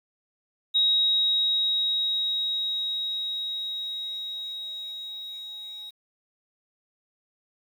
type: tone with level ramp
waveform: sine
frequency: 3798 Hz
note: A#7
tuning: 32 cents sharp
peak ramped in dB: -18 to -37 dBFS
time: 0.74-5.91 s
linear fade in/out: 20 ms
effects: 9-bit